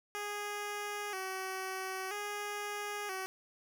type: tone with vibrato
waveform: 10% pulse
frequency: 395.1 Hz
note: G4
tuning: 14 cents sharp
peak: -29 dBFS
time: 0.15-3.26 s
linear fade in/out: 0 ms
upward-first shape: square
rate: 0.51 Hz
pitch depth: 76 cents each way
effects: none